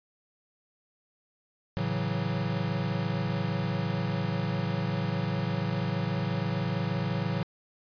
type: chord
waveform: square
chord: F# minor seventh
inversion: first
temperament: equal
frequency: 110 / 138.59 / 164.81 / 185 Hz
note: A2 / C#3 / E3 / F#3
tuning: 0 / 0 / 0 / 0 cents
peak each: -34 dBFS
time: 1.77-7.43 s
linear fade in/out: 0 ms
effects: resampled to 11025 Hz